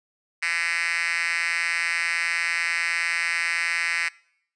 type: tone with high-pass filter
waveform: 5% pulse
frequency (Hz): 169.3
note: E3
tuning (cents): +46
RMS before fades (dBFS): -25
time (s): 0.42-4.09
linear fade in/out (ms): 10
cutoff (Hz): 2100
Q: 3.9
effects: noise-tail reverb RT60 0.7 s tail -24 dB re dry + resampled to 22050 Hz

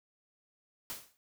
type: noise with exponential decay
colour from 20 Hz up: white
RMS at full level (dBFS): -37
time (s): 0.9-1.17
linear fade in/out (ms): 0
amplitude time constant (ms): 57
effects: none

